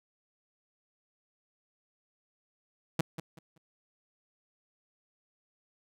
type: tone with echo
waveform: sawtooth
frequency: 162.6 Hz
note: E3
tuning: 23 cents flat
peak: -20 dBFS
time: 2.99-3.01 s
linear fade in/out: 5 ms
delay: 190 ms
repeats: 3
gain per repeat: -12 dB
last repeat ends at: 3.58 s
effects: none